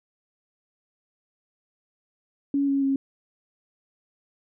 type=tone with pitch steps; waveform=sine; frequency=280.4 / 276.2 / 272.1 Hz; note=C#4 / C#4 / C#4; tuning=+20 / -6 / -32 cents; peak=-20 dBFS; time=2.54-2.96 s; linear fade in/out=2 ms; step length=140 ms; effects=none